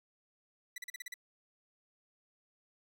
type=tone bursts; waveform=sawtooth; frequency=1975.5 Hz; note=B6; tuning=in tune; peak=-37 dBFS; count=7; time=0.76-1.141 s; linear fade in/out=5 ms; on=21 ms; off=39 ms; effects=none